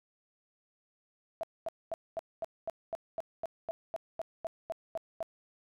sine tone bursts, 659.3 Hz, E5, in tune, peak -32 dBFS, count 16, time 1.41-5.228 s, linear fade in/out 0 ms, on 23 ms, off 230 ms, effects none

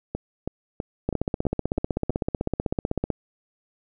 two click trains, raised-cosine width 2 ms, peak -14 / -10 dBFS, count 7 / 33, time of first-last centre 0.15-2.104 / 1.09-3.103 s, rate 3.07 / 15.9 Hz, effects none

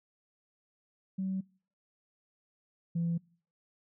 sine tone pair in turn, 190 / 168.64 Hz, F#3 / E3, +46 / +40 cents, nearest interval major second, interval 206 cents, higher first, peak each -30 / -27 dBFS, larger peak second, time 1.18-1.41 / 2.95-3.18 s, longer neither, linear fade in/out 10 ms, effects noise-tail reverb RT60 0.5 s tail -26 dB re dry + tanh soft clip ceiling -25 dBFS

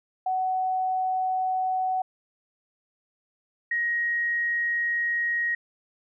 sine tone pair in turn, 748 / 1884.8 Hz, F#5 / A#6, +19 / +19 cents, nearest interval octave + major third, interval 1600 cents, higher second, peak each -23 dBFS, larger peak neither, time 0.26-2.02 / 3.71-5.55 s, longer second, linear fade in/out 5 ms, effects none

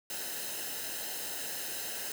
white noise with comb filter, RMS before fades -38 dBFS, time 0.1-2.12 s, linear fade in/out 2 ms, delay 0.87 ms, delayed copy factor -0.65, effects none

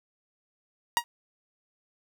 sawtooth tone with exponential decay, 947 Hz, A#5, 27 cents sharp, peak -13 dBFS, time 0.97-1.04 s, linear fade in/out 0 ms, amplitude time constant 15 ms, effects none

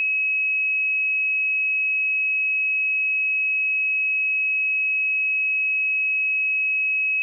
sine tone, 2560 Hz, D#7, 49 cents sharp, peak -19 dBFS, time 0-7.22 s, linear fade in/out 0 ms, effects none

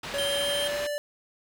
white low-pass noise, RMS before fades -37 dBFS, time 0.03-0.87 s, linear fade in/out 5 ms, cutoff 3200 Hz, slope 12 dB/octave
square tone with pitch glide, 565 to 585.9 Hz, C#5 to D5, +33 to -4 cents, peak -29 dBFS, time 0.14-0.98 s, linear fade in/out 0 ms, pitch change +63 cents, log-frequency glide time 0.27-0.86 s
square tone, 3153 Hz, G7, 9 cents sharp, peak -29 dBFS, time 0.18-0.68 s, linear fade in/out 5 ms
effects none

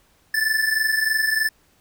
square tone pair together, 1736.8 / 1760 Hz, A6 / A6, -23 / 0 cents, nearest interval unison, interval 23 cents, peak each -24 / -21 dBFS, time 0.34-1.49 s, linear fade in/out 5 ms, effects pink hiss -60 dBFS RMS until 1.8 s

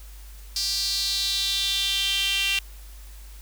sawtooth tone with high-pass filter sweep, 392.9 Hz, G4, 4 cents sharp, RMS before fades -25 dBFS, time 0.56-2.59 s, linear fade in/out 2 ms, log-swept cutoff 4800 to 2800 Hz, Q 5.3, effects added 50 Hz sine -40 dBFS peak until 3.41 s + white hiss -51 dBFS RMS until 3.41 s

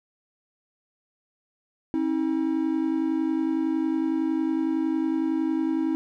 triangle tone pair together, 269.1 / 320 Hz, C4 / D#4, +49 / +49 cents, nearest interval minor third, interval 300 cents, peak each -25 / -22 dBFS, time 1.94-5.95 s, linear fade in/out 0 ms, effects none

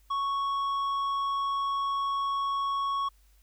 sine tone with tanh clipping, 1108.7 Hz, C#6, in tune, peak -28 dBFS, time 0.1-3.09 s, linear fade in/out 10 ms, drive 7 dB, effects added 50 Hz sine -58 dBFS peak until 3.42 s + white hiss -68 dBFS RMS until 3.42 s

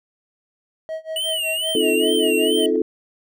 triangle tone with tremolo, 638 Hz, D#5, 43 cents sharp, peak -22 dBFS, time 0.89-2.76 s, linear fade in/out 0 ms, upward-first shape sine, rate 5.3 Hz, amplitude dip 95%
square tone with vibrato, 2924 Hz, F#7, 21 cents flat, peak -22 dBFS, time 1.16-2.66 s, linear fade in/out 2 ms, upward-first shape sine, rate 2.3 Hz, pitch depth 120 cents each way
sine chord, F dominant seventh, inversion second, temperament just, 261.9 / 314.3 / 349.2 / 436.5 Hz, C4 / Eb4 / F4 / A4, +2 / +18 / 0 / -14 cents, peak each -25 / -23 / -23 / -19 dBFS, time 1.75-2.82 s, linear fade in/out 2 ms
effects none

